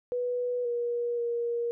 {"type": "tone with pitch steps", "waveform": "sine", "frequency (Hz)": [491.4, 477.4, 472.1], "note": ["B4", "A#4", "A#4"], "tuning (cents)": [-9, 41, 22], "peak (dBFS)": -27, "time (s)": [0.12, 1.71], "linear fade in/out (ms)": 0, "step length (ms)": 530, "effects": []}